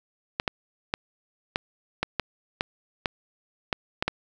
clicks, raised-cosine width 0.3 ms, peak -8 dBFS, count 11, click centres 0.399 / 0.478 / 0.939 / 1.559 / 2.03 / 2.197 / 2.609 / 3.058 / 3.728 / 4.025 / 4.08 s, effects 8-bit

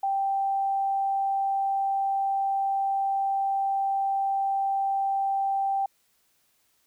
sine tone, 784 Hz, G5, in tune, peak -23 dBFS, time 0.03-5.86 s, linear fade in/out 5 ms, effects white hiss -68 dBFS RMS until 6.86 s

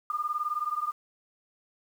sine beating tone pair, 1200 / 1219 Hz, D6 / D#6, +37 / -36 cents, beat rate 19 Hz, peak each -31 dBFS, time 0.1-0.92 s, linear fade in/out 2 ms, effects 9-bit

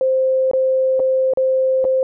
sine tone with dropouts, 523.3 Hz, C5, in tune, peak -13 dBFS, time 0.01-2.03 s, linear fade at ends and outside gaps 1 ms, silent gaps 0.513-0.534 / 0.995-1 / 1.336-1.373 / 1.843-1.85 s, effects none

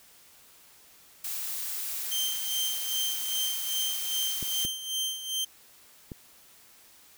blue noise, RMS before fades -34 dBFS, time 1.24-4.66 s, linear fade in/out 5 ms
sawtooth tone with tremolo, 3136 Hz, G7, in tune, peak -24 dBFS, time 2.11-5.45 s, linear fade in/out 10 ms, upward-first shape sine, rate 2.5 Hz, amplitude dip 70%
clicks, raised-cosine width 3 ms, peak -25 dBFS, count 3, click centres 4.427 / 4.65 / 6.118 s
effects white hiss -56 dBFS RMS until 7.17 s

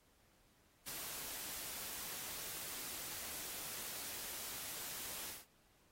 white noise with ADSR envelope, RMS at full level -43 dBFS, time 0.86-5.46 s, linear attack 24 ms, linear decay 5 ms, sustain -3 dB, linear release 180 ms, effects pink hiss -72 dBFS RMS until 5.91 s + AAC 48 kbps

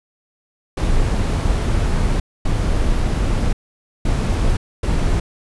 brown noise bursts at uneven times, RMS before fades -17 dBFS, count 4, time 0.77-2.2 / 2.45-3.53 / 4.05-4.57 / 4.83-5.2 s, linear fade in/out 5 ms, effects resampled to 24000 Hz

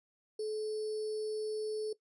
sine tone with sample-and-hold, 429.8 Hz, A4, 41 cents flat, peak -33 dBFS, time 0.39-1.93 s, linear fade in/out 5 ms, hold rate 4900 Hz, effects noise-tail reverb RT60 0.1 s tail -18 dB re dry + resampled to 24000 Hz

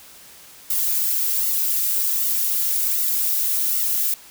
violet noise with flanger, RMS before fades -21 dBFS, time 0.7-4.14 s, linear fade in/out 2 ms, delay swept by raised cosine 1.2 to 3.9 ms, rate 1.3 Hz, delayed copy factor -1, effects white hiss -45 dBFS RMS until 4.3 s

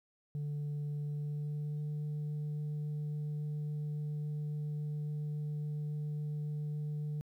sine tone with pitch glide, 146.83 to 149.4 Hz, D3 to D3, 0 to +30 cents, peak -32 dBFS, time 0.35-7.21 s, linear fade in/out 0 ms, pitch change +30 cents, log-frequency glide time 1.06-1.93 s, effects tanh soft clip ceiling -34 dBFS + 12-bit

